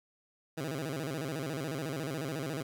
15% pulse tone with vibrato, 146.5 Hz, D3, 4 cents flat, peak -28 dBFS, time 0.57-2.63 s, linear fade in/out 10 ms, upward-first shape square, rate 14 Hz, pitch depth 160 cents each way, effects none

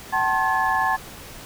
sine tone cluster, 761 / 881 / 1066 / 1716 Hz, F#5 / A5 / C6 / A6, +48 / +2 / +32 / -44 cents, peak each -24 dBFS, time 0.12-0.97 s, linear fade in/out 20 ms, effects pink hiss -40 dBFS RMS until 1.45 s

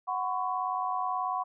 sine chord, F# suspended fourth, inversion none, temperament equal with one note detuned, 740 / 1010.3 / 1108.7 Hz, F#5 / B5 / C#6, 0 / +39 / 0 cents, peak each -32 / -33 / -33 dBFS, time 0.07-1.44 s, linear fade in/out 20 ms, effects none

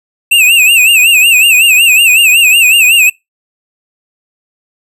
square tone with vibrato, 2639 Hz, E7, 1 cent sharp, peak -4 dBFS, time 0.31-3.1 s, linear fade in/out 10 ms, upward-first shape sine, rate 5.4 Hz, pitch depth 120 cents each way, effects noise-tail reverb RT60 0.2 s tail -25 dB re dry

